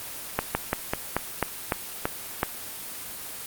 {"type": "slowing click train", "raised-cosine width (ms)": 0.5, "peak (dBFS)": -7, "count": 9, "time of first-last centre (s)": [0.39, 2.431], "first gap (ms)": 160, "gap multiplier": 1.13, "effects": ["white hiss -37 dBFS RMS until 3.46 s", "Opus 24 kbps"]}